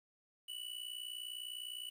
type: tone with amplitude modulation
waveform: square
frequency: 2960 Hz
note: F#7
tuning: in tune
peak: -40 dBFS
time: 0.48-1.9 s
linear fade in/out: 10 ms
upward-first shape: sine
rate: 59.9 Hz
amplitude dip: 80%
effects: 11-bit